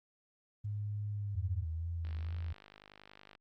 sine tone with pitch glide, 103.83 to 98.86 Hz, G#2 to G2, 0 to +15 cents, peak -35 dBFS, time 0.64-1.64 s, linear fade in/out 10 ms, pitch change -85 cents, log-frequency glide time 1.1-1.5 s
sine tone with vibrato, 82.41 Hz, E2, in tune, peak -35 dBFS, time 1.35-2.53 s, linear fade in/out 5 ms, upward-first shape sine, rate 2.2 Hz, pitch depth 52 cents each way
click train, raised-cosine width 0.3 ms, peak -37 dBFS, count 67, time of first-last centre 2.05-3.352 s, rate 50.7 Hz
effects Opus 24 kbps

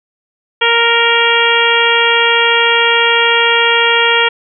harmonic tone, 466.2 Hz, A#4, in tune, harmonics 1 / 2 / 3 / 4 / 5 / 6 / 7, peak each -16 / -16 / -16 / -16 / -16 / -16 / -16 dBFS, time 0.61-4.29 s, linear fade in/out 10 ms, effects none

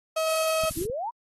35% pulse tone, 639 Hz, D#5, 46 cents sharp, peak -22 dBFS, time 0.16-0.7 s, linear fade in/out 10 ms
violet noise, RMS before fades -31 dBFS, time 0.27-0.86 s, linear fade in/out 20 ms
clicks, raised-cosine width 5 ms, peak -27 dBFS, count 6, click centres 0.637 / 0.71 / 0.775 / 0.815 / 0.853 / 0.899 s
sine exponential sweep, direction up, 298.3 to 1000 Hz, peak -28 dBFS, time 0.76-1.11 s, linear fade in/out 20 ms
effects AAC 32 kbps

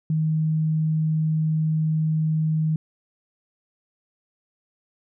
sine tone, 157.1 Hz, D#3, 17 cents sharp, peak -19 dBFS, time 0.1-2.76 s, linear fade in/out 2 ms, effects none

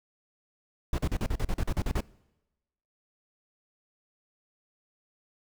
brown noise bursts, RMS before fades -27 dBFS, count 12, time 0.93-2.006 s, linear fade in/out 2 ms, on 53 ms, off 40 ms, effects noise-tail reverb RT60 1.0 s tail -23 dB re dry

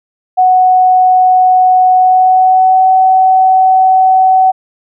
sine tone with pitch glide, 740 to 753.8 Hz, F#5 to F#5, 0 to +32 cents, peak -4 dBFS, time 0.37-4.52 s, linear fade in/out 20 ms, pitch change +32 cents, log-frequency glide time 1.96-2.89 s, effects none

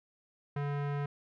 square tone with low-pass filter, 143.5 Hz, D3, 40 cents flat, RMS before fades -34 dBFS, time 0.56-1.06 s, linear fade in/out 5 ms, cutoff 1800 Hz, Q 1.1, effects none

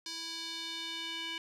square tone with band-pass filter sweep, 329.6 Hz, E4, in tune, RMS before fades -40 dBFS, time 0.06-1.38 s, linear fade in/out 2 ms, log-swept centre 4800 to 2900 Hz, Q 2.8, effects none

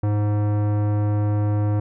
sine tone with tanh clipping, 104.2 Hz, G#2, 6 cents sharp, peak -20 dBFS, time 0.03-1.8 s, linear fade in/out 5 ms, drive 18 dB, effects none

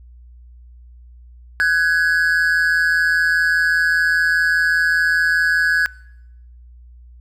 triangle tone pair together, 1501 / 1666 Hz, F#6 / G#6, +24 / +5 cents, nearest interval major second, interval 181 cents, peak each -15 / -14 dBFS, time 1.6-5.86 s, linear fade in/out 0 ms, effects noise-tail reverb RT60 0.9 s tail -24 dB re dry + added 60 Hz sine -40 dBFS peak until 7.2 s

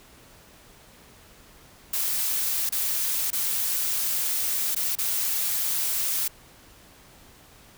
blue noise with dropouts, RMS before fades -26 dBFS, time 1.93-6.28 s, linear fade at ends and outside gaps 5 ms, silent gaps 2.693-2.722 / 3.305-3.329 / 4.749-4.762 / 4.954-4.985 s, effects pink hiss -52 dBFS RMS until 7.77 s

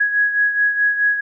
sine beating tone pair, 1665 / 1669.7 Hz, G#6 / G#6, +4 / +9 cents, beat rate 4.7 Hz, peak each -15 / -22 dBFS, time 0-1.21 s, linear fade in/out 10 ms, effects none

